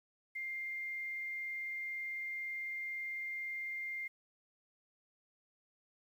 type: tone with quantisation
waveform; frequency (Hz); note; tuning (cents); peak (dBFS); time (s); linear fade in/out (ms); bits
sine; 2106; C7; +11; -38; 0.35-4.08; 10; 11
effects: none